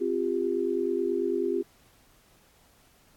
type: chord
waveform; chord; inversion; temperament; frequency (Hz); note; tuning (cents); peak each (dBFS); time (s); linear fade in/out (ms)
sine; C suspended fourth; none; equal with one note detuned; 261.6 / 349.2 / 398.4; C4 / F4 / G4; 0 / 0 / +28; -33 / -28 / -28; 0-1.63; 20
effects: pink hiss -61 dBFS RMS until 3.16 s + AAC 64 kbps